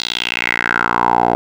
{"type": "tone with band-pass filter sweep", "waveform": "10% pulse", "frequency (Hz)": 59.3, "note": "A#1", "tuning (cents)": 30, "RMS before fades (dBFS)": -17, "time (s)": [0, 1.35], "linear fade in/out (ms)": 0, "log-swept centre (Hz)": [4200, 650], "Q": 4.1, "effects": []}